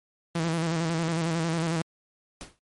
sawtooth tone with vibrato, 164.81 Hz, E3, in tune, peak -21 dBFS, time 0.35-1.82 s, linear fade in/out 5 ms, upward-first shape square, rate 11 Hz, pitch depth 47 cents each way
pink noise with exponential decay, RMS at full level -36 dBFS, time 2.41-2.59 s, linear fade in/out 0 ms, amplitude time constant 38 ms
effects MP3 48 kbps

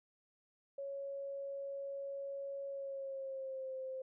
sine tone with pitch glide, 554.4 to 523.9 Hz, C#5 to C5, 0 to +2 cents, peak -40 dBFS, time 0.78-4.02 s, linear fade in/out 5 ms, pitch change -98 cents, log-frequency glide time 2.68-3.74 s, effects none

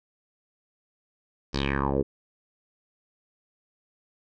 10% pulse tone with low-pass filter sweep, 69 Hz, C#2, 7 cents flat, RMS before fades -26 dBFS, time 1.53-2.03 s, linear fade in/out 20 ms, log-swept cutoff 5400 to 390 Hz, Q 4.9, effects none

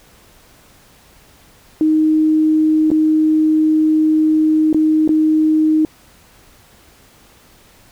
sine tone with dropouts, 311.7 Hz, D#4, 3 cents sharp, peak -10 dBFS, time 1.81-5.85 s, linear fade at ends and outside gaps 1 ms, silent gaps 2.904-2.915 / 4.729-4.745 / 5.077-5.091 s, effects pink hiss -48 dBFS RMS until 7.91 s

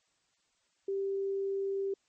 sine tone, 392 Hz, G4, in tune, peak -30 dBFS, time 0.88-1.94 s, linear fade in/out 5 ms, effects white hiss -74 dBFS RMS until 2.08 s + MP3 32 kbps

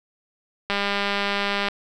click train, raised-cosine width 0.3 ms, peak -8 dBFS, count 199, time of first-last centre 0.7-1.685 s, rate 201 Hz, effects none

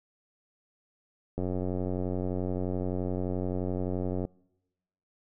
click train, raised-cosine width 2 ms, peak -19 dBFS, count 264, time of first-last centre 1.38-4.251 s, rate 91.6 Hz, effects noise-tail reverb RT60 1.0 s tail -26 dB re dry

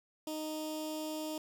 15% pulse tone with notch filter, 310 Hz, D#4, 6 cents flat, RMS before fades -39 dBFS, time 0.27-1.38 s, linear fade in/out 2 ms, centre 1500 Hz, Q 0.55, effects none

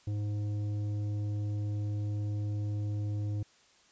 sine tone with tanh clipping, 103.83 Hz, G#2, in tune, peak -32 dBFS, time 0.07-3.43 s, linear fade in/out 5 ms, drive 9 dB, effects white hiss -63 dBFS RMS until 3.91 s + resampled to 16000 Hz

